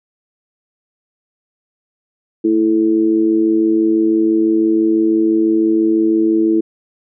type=tone with amplitude modulation; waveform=sine; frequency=329.6 Hz; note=E4; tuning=in tune; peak=-7 dBFS; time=2.44-6.61 s; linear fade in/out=10 ms; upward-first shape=sine; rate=106 Hz; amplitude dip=75%; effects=none